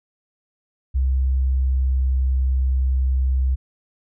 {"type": "tone with pitch glide", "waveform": "sine", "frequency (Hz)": [65.5, 65.09], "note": ["C2", "C2"], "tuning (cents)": [2, -8], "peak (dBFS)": -16, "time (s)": [0.94, 3.56], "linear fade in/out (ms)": 20, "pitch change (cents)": -10, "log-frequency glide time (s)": [1.25, 2.11], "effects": []}